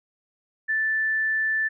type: tone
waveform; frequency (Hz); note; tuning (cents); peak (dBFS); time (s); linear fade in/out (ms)
sine; 1760; A6; 0; -21; 0.68-1.69; 20
effects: none